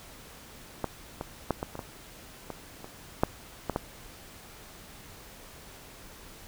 clicks, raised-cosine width 1 ms, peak -14 / -19 / -11 / -17 / -24 / -21 / -21 / -27 / -7 / -14 / -13 dBFS, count 11, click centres 0.843 / 1.211 / 1.507 / 1.629 / 1.754 / 1.792 / 2.503 / 2.844 / 3.235 / 3.697 / 3.761 s, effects pink hiss -49 dBFS RMS until 6.47 s

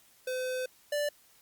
square tone pair in turn, 510 / 586.6 Hz, C5 / D5, -44 / -2 cents, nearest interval major second, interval 242 cents, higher second, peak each -32 / -29 dBFS, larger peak second, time 0.27-0.66 / 0.92-1.09 s, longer first, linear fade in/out 5 ms, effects white hiss -62 dBFS RMS until 1.41 s + Opus 48 kbps

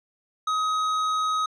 sine tone with tanh clipping, 1264 Hz, D#6, 27 cents sharp, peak -24 dBFS, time 0.47-1.46 s, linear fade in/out 5 ms, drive 12 dB, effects low-pass 8000 Hz 12 dB/octave

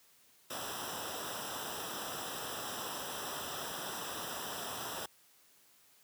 pink noise with comb filter, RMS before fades -41 dBFS, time 0.5-5.06 s, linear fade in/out 5 ms, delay 0.45 ms, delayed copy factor -0.85, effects white hiss -65 dBFS RMS until 6.03 s + high-pass 80 Hz 12 dB/octave

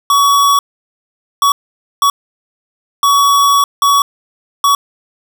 square tone bursts at uneven times, 1128 Hz, C#6, 30 cents sharp, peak -8 dBFS, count 6, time 0.1-0.59 / 1.42-1.52 / 2.02-2.1 / 3.03-3.64 / 3.82-4.02 / 4.64-4.75 s, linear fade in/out 2 ms, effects none

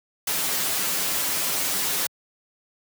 white noise with comb filter, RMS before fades -25 dBFS, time 0.27-2.07 s, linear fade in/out 5 ms, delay 8.4 ms, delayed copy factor -0.7, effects high-pass 100 Hz 12 dB/octave

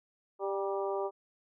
harmonic tone with a mistuned harmonic, 197 Hz, G3, 9 cents sharp, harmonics 2 / 3 / 4 / 5 / 6, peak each -33 / -37 / -39 / -41 / -43 dBFS, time 0.39-1.11 s, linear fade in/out 50 ms, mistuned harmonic 5, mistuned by -38 cents, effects none

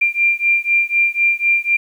sine beating tone pair, 2379 / 2383 Hz, D7 / D7, +22 / +25 cents, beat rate 4 Hz, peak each -16 dBFS, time 0.01-1.77 s, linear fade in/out 10 ms, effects 8-bit

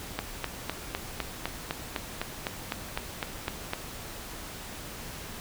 click train, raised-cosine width 0.3 ms, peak -13 dBFS, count 15, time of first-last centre 0.19-3.734 s, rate 3.95 Hz, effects pink hiss -41 dBFS RMS until 5.4 s

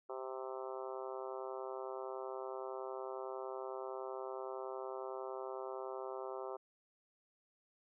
harmonic tone, 130.81 Hz, C3, in tune, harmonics 3 / 4 / 5 / 6 / 7 / 8 / 9 / 10, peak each -45 / -47 / -49 / -51 / -52 / -53 / -54 / -55 dBFS, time 0.09-6.57 s, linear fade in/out 10 ms, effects none

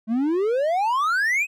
triangle exponential sweep, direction up, 212.8 to 2600 Hz, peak -17 dBFS, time 0.07-1.47 s, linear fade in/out 50 ms, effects none

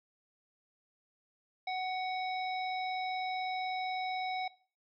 harmonic tone with a mistuned harmonic, 744 Hz, F#5, 9 cents sharp, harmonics 1 / 3 / 5 / 7, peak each -34 / -40 / -44 / -52 dBFS, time 1.67-4.48 s, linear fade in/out 5 ms, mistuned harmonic 5, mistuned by +58 cents, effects noise-tail reverb RT60 0.4 s tail -19 dB re dry

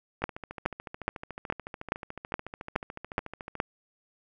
two click trains, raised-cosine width 0.5 ms, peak -10 / -23 dBFS, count 9 / 47, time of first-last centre 0.24-3.601 / 0.22-3.553 s, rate 2.38 / 13.8 Hz, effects none

